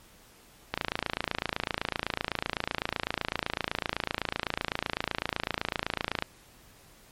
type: click train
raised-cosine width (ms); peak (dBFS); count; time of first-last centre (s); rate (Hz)
0.3; -11; 154; 0.74-6.224; 27.9
effects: pink hiss -56 dBFS RMS until 7.11 s + MP3 64 kbps